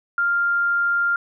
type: tone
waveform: sine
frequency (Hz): 1396.9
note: F6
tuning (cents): 0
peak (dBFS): -17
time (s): 0.18-1.16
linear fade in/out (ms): 2
effects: none